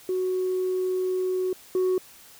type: tone pair in turn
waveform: sine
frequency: 370 / 370 Hz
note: F#4 / F#4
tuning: 0 / 0 cents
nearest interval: unison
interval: 0 cents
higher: neither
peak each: -22 / -18 dBFS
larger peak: second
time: 0.09-1.53 / 1.75-1.98 s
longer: first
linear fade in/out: 2 ms
effects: tanh soft clip ceiling -19 dBFS + white hiss -50 dBFS RMS until 2.39 s